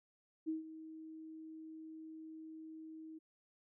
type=tone with ADSR envelope; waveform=sine; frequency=317.6 Hz; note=D#4; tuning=36 cents sharp; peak=-34 dBFS; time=0.46-3.19 s; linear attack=28 ms; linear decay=140 ms; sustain=-14 dB; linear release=15 ms; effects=none